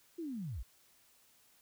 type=linear sweep; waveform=sine; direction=down; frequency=353.5 to 39.55 Hz; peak=-38 dBFS; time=0.18-0.63 s; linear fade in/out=10 ms; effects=white hiss -67 dBFS RMS until 1.61 s